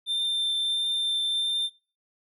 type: tone with vibrato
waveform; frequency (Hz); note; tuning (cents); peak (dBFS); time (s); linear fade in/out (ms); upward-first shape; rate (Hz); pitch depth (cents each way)
triangle; 3577; A7; +28; -23; 0.06-1.7; 50; triangle; 1.5; 9
effects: noise-tail reverb RT60 0.4 s tail -22 dB re dry